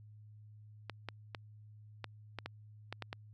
clicks, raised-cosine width 0.3 ms, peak -24 dBFS, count 9, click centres 0.897 / 1.087 / 1.348 / 2.043 / 2.387 / 2.46 / 2.926 / 3.023 / 3.129 s, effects added 106 Hz sine -53 dBFS peak until 3.33 s

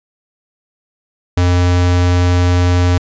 square tone, 88.9 Hz, F2, 31 cents sharp, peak -10 dBFS, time 1.37-2.98 s, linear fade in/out 5 ms, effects resampled to 16000 Hz

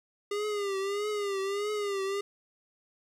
square tone with vibrato, 404.3 Hz, G#4, 46 cents flat, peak -30 dBFS, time 0.31-2.21 s, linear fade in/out 5 ms, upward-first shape triangle, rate 1.6 Hz, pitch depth 90 cents each way, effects low-pass 9000 Hz 12 dB/octave + 11-bit

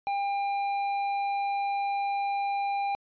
sine tone with hard clipping, 800 Hz, G5, 35 cents sharp, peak -28 dBFS, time 0.07-2.95 s, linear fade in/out 0 ms, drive 7 dB, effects resampled to 11025 Hz

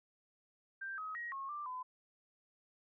sine tone with pitch steps, 1576 / 1269 / 1892 / 1087 / 1182 / 1012 Hz, G6 / D#6 / A#6 / C#6 / D6 / B5, +9 / +34 / +25 / -34 / +11 / +42 cents, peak -40 dBFS, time 0.81-1.83 s, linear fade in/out 10 ms, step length 170 ms, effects none

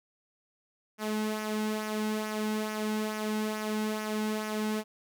sawtooth tone with flanger, 214.7 Hz, A3, 42 cents flat, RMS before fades -32 dBFS, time 0.98-4.84 s, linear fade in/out 50 ms, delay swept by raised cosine 0.24 to 1.74 ms, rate 2.3 Hz, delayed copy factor -0.5, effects none

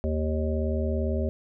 harmonic tone, 77.78 Hz, D#2, in tune, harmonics 1 / 3 / 5 / 7 / 8, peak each -26 / -31 / -33 / -34 / -35 dBFS, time 0.04-1.29 s, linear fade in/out 0 ms, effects none

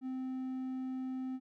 triangle tone, 259.3 Hz, C4, 15 cents flat, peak -34 dBFS, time 0.01-1.4 s, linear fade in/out 50 ms, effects none

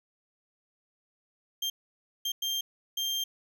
35% pulse tone bursts at uneven times, 3183 Hz, G7, 26 cents sharp, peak -27 dBFS, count 4, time 1.62-1.7 / 2.25-2.32 / 2.42-2.61 / 2.97-3.24 s, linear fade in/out 5 ms, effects none

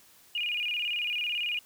sine tone with vibrato, 2645 Hz, E7, 5 cents sharp, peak -28 dBFS, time 0.35-1.59 s, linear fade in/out 2 ms, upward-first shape square, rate 18 Hz, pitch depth 140 cents each way, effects white hiss -58 dBFS RMS until 1.65 s

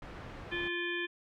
pink low-pass noise, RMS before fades -46 dBFS, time 0.02-0.68 s, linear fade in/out 2 ms, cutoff 2200 Hz, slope 12 dB/octave
harmonic tone, 347.8 Hz, F4, 7 cents flat, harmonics 1 / 3 / 5 / 7 / 9 / 10, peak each -37 / -48 / -36 / -40 / -43 / -47 dBFS, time 0.51-1.07 s, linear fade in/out 20 ms
effects none

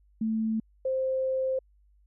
sine tone pair in turn, 221 / 524.3 Hz, A3 / C5, +8 / +3 cents, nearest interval octave + minor third, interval 1495 cents, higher second, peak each -25 dBFS, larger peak neither, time 0.21-0.6 / 0.85-1.59 s, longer second, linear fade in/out 5 ms, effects added 50 Hz sine -59 dBFS peak until 2.06 s

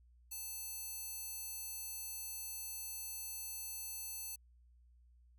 square tone with high-pass filter, 880 Hz, A5, in tune, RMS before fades -45 dBFS, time 0.31-4.36 s, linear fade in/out 10 ms, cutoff 8100 Hz, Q 0.81, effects added 60 Hz sine -62 dBFS peak until 5.38 s

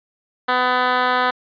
10% pulse tone with band-pass filter, 250.8 Hz, B3, 27 cents sharp, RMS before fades -18 dBFS, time 0.48-1.31 s, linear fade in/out 10 ms, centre 1500 Hz, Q 0.74, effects resampled to 11025 Hz

